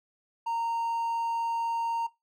triangle tone, 924 Hz, A#5, 16 cents flat, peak -26 dBFS, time 0.46-2.07 s, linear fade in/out 10 ms, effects noise-tail reverb RT60 0.2 s tail -18 dB re dry

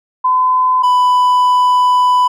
sine / triangle tone pair in turn, 1016 / 995.7 Hz, B5 / B5, +49 / +14 cents, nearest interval unison, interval 35 cents, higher first, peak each -9 / -6 dBFS, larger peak second, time 0.24-0.83 / 0.83-2.28 s, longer second, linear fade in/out 10 ms, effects none

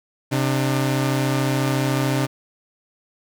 sawtooth tone pair together, 132.7 / 299.4 Hz, C3 / D4, +25 / +33 cents, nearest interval octave + major second, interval 1408 cents, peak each -16 / -20 dBFS, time 0.31-2.27 s, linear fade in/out 20 ms, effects none

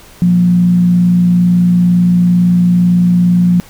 sine tone with frequency modulation, 177.4 Hz, F3, 27 cents sharp, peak -6 dBFS, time 0.22-3.6 s, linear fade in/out 0 ms, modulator 57.8 Hz, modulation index 0.29, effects pink hiss -39 dBFS RMS until 3.69 s

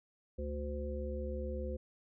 harmonic tone with a mistuned harmonic, 73.42 Hz, D2, in tune, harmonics 1 / 3 / 5 / 7, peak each -38 / -45 / -45 / -42 dBFS, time 0.38-1.77 s, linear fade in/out 10 ms, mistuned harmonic 1, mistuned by -74 cents, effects none

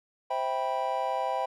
triangle chord, C major seventh, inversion none, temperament just, 523.3 / 654.1 / 784.9 / 981.1 Hz, C5 / E5 / G5 / B5, 0 / -14 / +2 / -12 cents, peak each -32 / -32 / -29 / -31 dBFS, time 0.3-1.46 s, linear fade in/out 10 ms, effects none

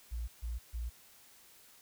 sine tone bursts, 58.27 Hz, A#1, in tune, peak -35 dBFS, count 3, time 0.11-0.9 s, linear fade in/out 20 ms, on 170 ms, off 140 ms, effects white hiss -60 dBFS RMS until 1.81 s

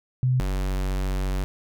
sine / square tone pair in turn, 127.5 / 47.29 Hz, C3 / F#1, -44 / +39 cents, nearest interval octave + perfect fourth, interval 1717 cents, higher first, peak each -18 / -24 dBFS, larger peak first, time 0.23-0.4 / 0.4-1.44 s, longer second, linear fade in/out 0 ms, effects none

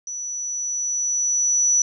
sine tone with level ramp, 5920 Hz, F#8, in tune, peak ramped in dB -28 to -14 dBFS, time 0.07-1.82 s, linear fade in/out 2 ms, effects none

